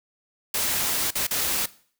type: noise with dropouts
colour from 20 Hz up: white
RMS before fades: -25 dBFS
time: 0.54-1.66 s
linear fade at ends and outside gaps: 5 ms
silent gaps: 1.107-1.153 / 1.269-1.308 s
effects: noise-tail reverb RT60 0.5 s tail -19 dB re dry